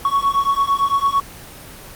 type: beating tone pair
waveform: triangle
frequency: 1108.7 / 1117.6 Hz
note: C#6 / C#6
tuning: 0 / +14 cents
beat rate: 8.9 Hz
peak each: -16 dBFS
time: 0.05-1.2 s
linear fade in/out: 2 ms
effects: pink hiss -37 dBFS RMS until 1.95 s + Opus 24 kbps